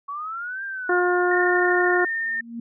sine linear two-way sweep, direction up then down, 1108.7 to 1603 to 1406 Hz, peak -28 dBFS, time 0.08-1 s, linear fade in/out 10 ms, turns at 0.64 s
harmonic tone, 357.2 Hz, F4, 39 cents sharp, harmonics 1 / 2 / 3 / 4 / 5, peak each -20 / -25 / -29 / -24 / -31 dBFS, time 0.89-2.05 s, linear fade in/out 5 ms
sine tone with vibrato, 1818 Hz, A#6, 44 cents flat, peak -23 dBFS, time 1.31-2.41 s, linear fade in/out 5 ms, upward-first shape triangle, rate 19 Hz, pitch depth 15 cents each way
sine tone with exponential growth, 233.1 Hz, A#3, in tune, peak -27 dBFS, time 2.15-2.6 s, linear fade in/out 5 ms, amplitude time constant 96 ms
effects none

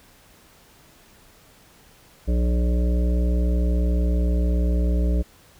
harmonic tone, 60.2 Hz, B1, 44 cents flat, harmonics 1 / 3 / 5 / 7 / 9 / 10, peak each -18 / -28 / -32 / -35 / -37 / -38 dBFS, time 2.27-5.23 s, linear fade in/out 20 ms, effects pink hiss -53 dBFS RMS until 5.59 s

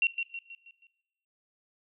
sine tone with echo, 2740 Hz, F7, 34 cents flat, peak -21 dBFS, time 0.02-0.07 s, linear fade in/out 2 ms, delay 160 ms, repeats 5, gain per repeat -7 dB, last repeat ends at 0.87 s, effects noise-tail reverb RT60 1.0 s tail -18 dB re dry

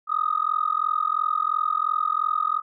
sine tone with amplitude modulation, 1244.5 Hz, D#6, in tune, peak -16 dBFS, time 0.07-2.62 s, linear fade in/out 50 ms, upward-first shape sine, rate 42.9 Hz, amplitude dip 100%, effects tanh soft clip ceiling -12 dBFS

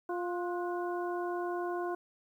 harmonic tone with a mistuned harmonic, 351.7 Hz, F4, 12 cents sharp, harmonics 1 / 2 / 3 / 4, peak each -34 / -38 / -41 / -45 dBFS, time 0.09-1.95 s, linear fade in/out 5 ms, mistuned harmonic 4, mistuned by +68 cents, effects 11-bit

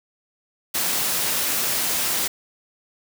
white high-pass noise, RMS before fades -23 dBFS, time 0.74-2.28 s, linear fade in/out 10 ms, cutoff 110 Hz, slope 12 dB/octave, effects none

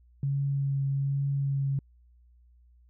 sine tone with vibrato, 138.59 Hz, C#3, in tune, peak -25 dBFS, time 0.23-1.79 s, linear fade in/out 2 ms, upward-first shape triangle, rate 1.2 Hz, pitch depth 15 cents each way, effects added 60 Hz sine -56 dBFS peak until 2.89 s

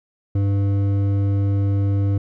sine tone with hard clipping, 99.5 Hz, G2, 26 cents sharp, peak -18 dBFS, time 0.35-2.18 s, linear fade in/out 5 ms, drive 9 dB, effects none

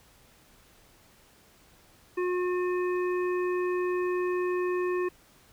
harmonic tone, 360 Hz, F#4, 47 cents flat, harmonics 1 / 3 / 5 / 7, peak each -26 / -36 / -40 / -43 dBFS, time 2.17-5.09 s, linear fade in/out 10 ms, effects pink hiss -59 dBFS RMS until 5.52 s

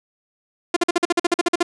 sawtooth tone bursts, 346.8 Hz, F4, 12 cents flat, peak -10 dBFS, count 13, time 0.74-1.629 s, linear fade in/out 5 ms, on 25 ms, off 47 ms, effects resampled to 22050 Hz + 8-bit

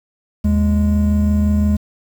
triangle tone pair together, 77.78 / 207.6 Hz, D#2 / G#3, 0 / 0 cents, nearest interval octave + perfect fourth, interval 1700 cents, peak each -13 dBFS, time 0.44-1.77 s, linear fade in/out 10 ms, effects 7-bit

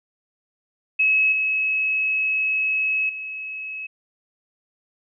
sine tone with level steps, 2573 Hz, E7, 43 cents flat, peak -15 / -19 / -29 dBFS, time 0.99-3.87 s, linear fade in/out 10 ms, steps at 1.32 / 3.09 s, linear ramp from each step 5 ms, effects none

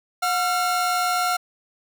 45% pulse tone pair together, 723 / 1366.9 Hz, F#5 / F6, -40 / -38 cents, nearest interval major seventh, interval 1102 cents, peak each -23 dBFS, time 0.22-1.37 s, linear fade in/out 10 ms, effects none

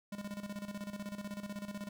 square tone with tremolo, 203.5 Hz, G#3, 35 cents flat, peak -39 dBFS, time 0.12-1.89 s, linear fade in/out 5 ms, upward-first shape square, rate 16 Hz, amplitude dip 70%, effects none

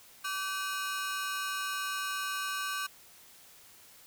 sawtooth ring-modulated tone, 1346 Hz, E6, 36 cents sharp, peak -26 dBFS, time 0.24-2.87 s, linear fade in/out 10 ms, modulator 190 Hz, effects white hiss -56 dBFS RMS until 4.06 s

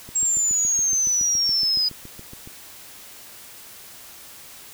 click train, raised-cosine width 3 ms, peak -27 dBFS, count 18, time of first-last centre 0.09-2.474 s, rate 7.13 Hz
sine exponential sweep, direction down, 7600 to 4951 Hz, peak -18 dBFS, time 0.15-1.89 s, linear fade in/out 10 ms
effects white hiss -43 dBFS RMS until 4.73 s

